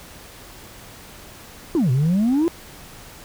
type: exponential two-way sweep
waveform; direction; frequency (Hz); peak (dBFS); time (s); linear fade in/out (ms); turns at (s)
sine; down then up; 370 to 121.4 to 350; -13; 1.75-2.48; 0; 1.91
effects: tanh soft clip ceiling -14 dBFS + pink hiss -42 dBFS RMS until 3.24 s